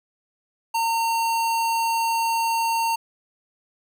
square tone, 914 Hz, A#5, 34 cents flat, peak -21 dBFS, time 0.74-2.96 s, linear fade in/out 10 ms, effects none

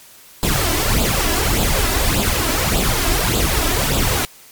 pink noise with flanger, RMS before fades -17 dBFS, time 0.43-4.25 s, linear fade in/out 0 ms, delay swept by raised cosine 0.25 to 3.05 ms, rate 1.7 Hz, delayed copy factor +0.65, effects white hiss -44 dBFS RMS until 4.51 s + MP3 96 kbps

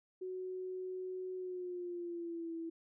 sine tone with pitch glide, 370.4 to 330 Hz, F#4 to E4, +2 to +2 cents, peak -39 dBFS, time 0.21-2.7 s, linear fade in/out 10 ms, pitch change -200 cents, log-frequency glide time 1.36-2.54 s, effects none

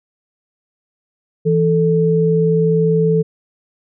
sine tone pair together, 164.7 / 439.7 Hz, E3 / A4, -1 / -1 cents, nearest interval octave + perfect fourth, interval 1700 cents, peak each -14 dBFS, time 1.45-3.23 s, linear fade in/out 20 ms, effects none

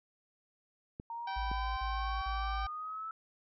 clicks, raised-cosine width 3 ms, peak -29 dBFS, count 2, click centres 0.999 / 1.515 s
sine exponential sweep, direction up, 922 to 1318.5 Hz, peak -38 dBFS, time 1.1-3.11 s, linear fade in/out 2 ms
harmonic tone, 775 Hz, G5, 20 cents flat, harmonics 1 / 2 / 3 / 4 / 5 / 6 / 7, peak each -39 / -45 / -49 / -51 / -53 / -55 / -56 dBFS, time 1.27-2.67 s, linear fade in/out 5 ms
sine tone bursts, 54.7 Hz, A1, 9 cents flat, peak -35 dBFS, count 3, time 1.36-2.668 s, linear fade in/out 10 ms, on 410 ms, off 39 ms
effects none

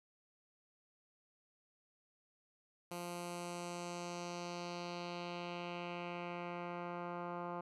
10% pulse tone with low-pass filter sweep, 174.61 Hz, F3, in tune, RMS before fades -44 dBFS, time 2.91-7.61 s, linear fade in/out 5 ms, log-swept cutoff 12000 to 1200 Hz, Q 1.8, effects none

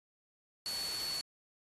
sine tone in noise, 4433 Hz, C#8, 1 cent flat, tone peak -36 dBFS, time 0.66-1.21 s, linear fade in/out 0 ms, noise white, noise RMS -42 dBFS, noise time 0.66-1.21 s, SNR +3 dB, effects AAC 32 kbps

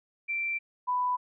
sine tone pair in turn, 2349 / 993.4 Hz, D7 / B5, 0 / +10 cents, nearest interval octave + minor third, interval 1490 cents, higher first, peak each -28 / -25 dBFS, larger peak second, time 0.28-0.59 / 0.87-1.17 s, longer first, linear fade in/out 20 ms, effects none

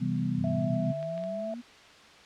sine chord, C major seventh, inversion none, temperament equal, 130.81 / 164.81 / 196 / 246.9 Hz, C3 / E3 / G3 / B3, 0 / 0 / 0 / 0 cents, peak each -32 dBFS, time 0-0.93 s, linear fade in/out 20 ms
sine exponential sweep, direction up, 92.5 to 245.4 Hz, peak -37 dBFS, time 0.37-1.62 s, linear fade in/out 20 ms
sine tone, 659.3 Hz, E5, in tune, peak -32 dBFS, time 0.44-1.54 s, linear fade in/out 2 ms
clicks, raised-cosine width 0.2 ms, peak -30 dBFS, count 3, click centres 1.028 / 1.178 / 1.238 s
effects white hiss -52 dBFS RMS until 2.25 s + low-pass 4000 Hz 12 dB/octave

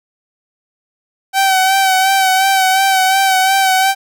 sawtooth tone with vibrato, 765 Hz, G5, 42 cents flat, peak -6 dBFS, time 1.33-3.95 s, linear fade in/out 50 ms, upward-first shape sine, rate 2.8 Hz, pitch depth 34 cents each way, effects none

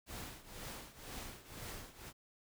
pink noise with tremolo, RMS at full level -45 dBFS, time 0.06-2.13 s, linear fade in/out 50 ms, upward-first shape triangle, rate 2 Hz, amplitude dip 85%, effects none

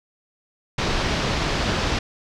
pink low-pass noise, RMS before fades -23 dBFS, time 0.78-1.99 s, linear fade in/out 5 ms, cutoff 5400 Hz, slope 24 dB/octave, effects none

